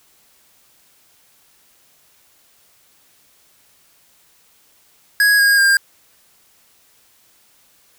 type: tone with pitch steps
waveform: square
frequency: 1661.2 / 1631.7 / 1602.8 Hz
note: G#6 / G#6 / G6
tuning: 0 / -31 / +38 cents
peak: -11 dBFS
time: 5.2-5.77 s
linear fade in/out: 2 ms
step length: 190 ms
effects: white hiss -55 dBFS RMS until 7.98 s